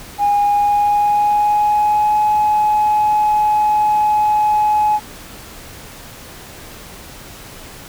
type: tone with pitch glide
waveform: sine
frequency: 819 to 845.4 Hz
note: G#5 to G#5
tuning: -24 to +31 cents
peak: -10 dBFS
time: 0.18-5 s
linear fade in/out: 50 ms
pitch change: +55 cents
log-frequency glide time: 0.45-2.22 s
effects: tanh soft clip ceiling -8 dBFS + pink hiss -36 dBFS RMS until 7.88 s